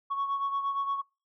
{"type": "beating tone pair", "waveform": "sine", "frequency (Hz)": [1108.7, 1117.3], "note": ["C#6", "C#6"], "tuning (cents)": [0, 13], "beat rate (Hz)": 8.6, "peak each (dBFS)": [-27, -34], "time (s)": [0.1, 1.02], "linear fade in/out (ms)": 20, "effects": ["noise-tail reverb RT60 0.3 s tail -25 dB re dry", "tanh soft clip ceiling -24 dBFS"]}